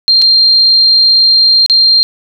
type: tone with dropouts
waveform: sine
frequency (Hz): 4186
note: C8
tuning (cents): 0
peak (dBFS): -4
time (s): 0.08-2.03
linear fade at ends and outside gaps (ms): 0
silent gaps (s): 0.217-0.221 / 1.662-1.698
effects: none